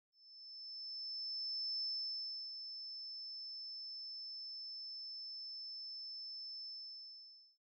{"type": "tone with ADSR envelope", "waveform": "sine", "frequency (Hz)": 5274, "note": "E8", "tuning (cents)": 0, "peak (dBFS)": -37, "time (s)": [0.12, 7.58], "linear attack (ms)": 1700, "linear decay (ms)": 690, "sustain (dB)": -8, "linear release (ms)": 920, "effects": []}